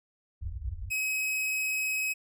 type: low-pass noise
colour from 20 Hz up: white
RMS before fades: -36 dBFS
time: 0.41-0.91 s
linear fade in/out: 20 ms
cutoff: 100 Hz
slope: 96 dB/octave
type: tone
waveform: 45% pulse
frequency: 2546 Hz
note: D#7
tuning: 39 cents sharp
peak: -28 dBFS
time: 0.9-2.14 s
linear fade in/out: 20 ms
effects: none